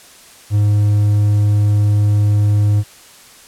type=tone; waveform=triangle; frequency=103.7 Hz; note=G#2; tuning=2 cents flat; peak=-8 dBFS; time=0.5-2.84 s; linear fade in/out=50 ms; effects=white hiss -42 dBFS RMS until 3.47 s + low-pass 11000 Hz 12 dB/octave